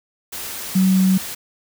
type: tone in noise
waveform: sine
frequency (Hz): 188.2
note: F#3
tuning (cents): +30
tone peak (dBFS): -12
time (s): 0.75-1.18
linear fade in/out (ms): 10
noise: white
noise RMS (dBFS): -30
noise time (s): 0.32-1.35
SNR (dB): +15
effects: none